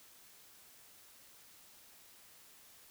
silence, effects white hiss -60 dBFS RMS until 2.9 s

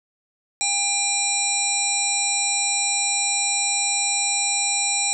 harmonic tone, 800 Hz, G5, 35 cents sharp, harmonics 1 / 3 / 5 / 7 / 9 / 10, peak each -30 / -27 / -27 / -30 / -26 / -24 dBFS, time 0.61-5.13 s, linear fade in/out 0 ms, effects none

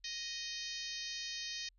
harmonic tone with a mistuned harmonic, 622.3 Hz, D#5, in tune, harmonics 3 / 4 / 5 / 6 / 7 / 8 / 9 / 10, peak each -49 / -50 / -49 / -47 / -46 / -48 / -49 / -51 dBFS, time 0.04-1.69 s, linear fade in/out 5 ms, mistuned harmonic 10, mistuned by +21 cents, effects added 42 Hz sine -66 dBFS peak until 1.78 s

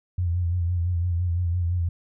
sine tone with vibrato, 87.31 Hz, F2, in tune, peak -21 dBFS, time 0.18-1.89 s, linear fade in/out 5 ms, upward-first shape sine, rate 5.9 Hz, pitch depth 58 cents each way, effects none

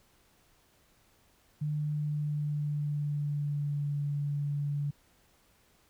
sine tone with pitch glide, 150 to 144.31 Hz, D3 to D3, +37 to -30 cents, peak -29 dBFS, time 1.61-4.91 s, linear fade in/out 10 ms, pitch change -67 cents, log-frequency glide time 1.73-3.97 s, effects pink hiss -66 dBFS RMS until 5.89 s

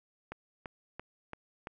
click train, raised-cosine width 0.5 ms, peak -25 dBFS, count 5, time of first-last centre 0.32-1.671 s, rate 2.96 Hz, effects none

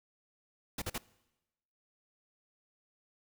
pink noise bursts, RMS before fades -37 dBFS, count 3, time 0.78-0.981 s, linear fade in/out 5 ms, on 39 ms, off 42 ms, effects noise-tail reverb RT60 1.0 s tail -22 dB re dry

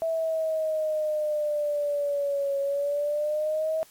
sine exponential two-way sweep, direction down then up, 656 to 554.4 to 642 Hz, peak -24 dBFS, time 0.02-3.83 s, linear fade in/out 0 ms, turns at 2.59 s, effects white hiss -55 dBFS RMS until 3.9 s + AAC 64 kbps

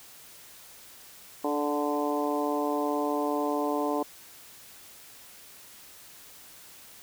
harmonic tone with a mistuned harmonic, 146.83 Hz, D3, in tune, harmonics 2 / 3 / 4 / 5 / 6 / 7, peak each -30 / -32 / -33 / -34 / -35 / -35 dBFS, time 1.44-4.03 s, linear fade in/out 5 ms, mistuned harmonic 3, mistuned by -19 cents, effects white hiss -50 dBFS RMS until 7.02 s

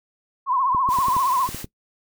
sine tone with vibrato, 1042 Hz, C6, 7 cents flat, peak -18 dBFS, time 0.46-1.49 s, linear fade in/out 50 ms, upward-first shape triangle, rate 15 Hz, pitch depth 130 cents each way
clicks, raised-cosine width 3 ms, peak -19 dBFS, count 8, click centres 0.748 / 0.889 / 0.987 / 1.084 / 1.166 / 1.49 / 1.546 / 1.644 s
white noise, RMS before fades -35 dBFS, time 0.88-1.66 s, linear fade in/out 50 ms
effects noise-tail reverb RT60 0.1 s tail -20 dB re dry

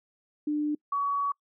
sine tone pair in turn, 298.4 / 1129.5 Hz, D4 / C#6, +28 / +32 cents, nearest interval octave + major seventh, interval 2304 cents, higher second, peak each -25 dBFS, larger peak neither, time 0.47-0.75 / 0.92-1.32 s, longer second, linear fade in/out 5 ms, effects noise-tail reverb RT60 0.1 s tail -26 dB re dry

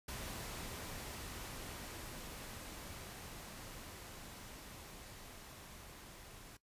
pink noise with level ramp, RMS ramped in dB -45 to -55 dBFS, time 0.08-6.57 s, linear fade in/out 5 ms, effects noise-tail reverb RT60 0.1 s tail -17 dB re dry + resampled to 32000 Hz

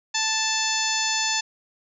harmonic tone with a mistuned harmonic, 880 Hz, A5, in tune, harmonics 1 / 2 / 3 / 4 / 5 / 6 / 7 / 8, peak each -30 / -30 / -30 / -30 / -30 / -30 / -30 / -30 dBFS, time 0.14-1.41 s, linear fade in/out 10 ms, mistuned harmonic 6, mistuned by -25 cents, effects none

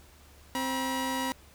sawtooth tone pair together, 261.9 / 961.8 Hz, C4 / B5, +2 / -46 cents, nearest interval octave + major seventh, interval 2252 cents, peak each -28 dBFS, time 0.55-1.32 s, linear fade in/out 0 ms, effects added 72 Hz sine -55 dBFS peak until 1.54 s + pink hiss -57 dBFS RMS until 1.54 s

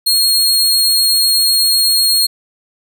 sawtooth tone, 4273 Hz, C8, 36 cents sharp, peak -7 dBFS, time 0.06-2.27 s, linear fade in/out 10 ms, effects none

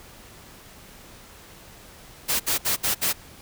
white noise bursts, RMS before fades -23 dBFS, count 5, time 2.28-3.132 s, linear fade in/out 20 ms, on 120 ms, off 63 ms, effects pink hiss -47 dBFS RMS until 3.41 s

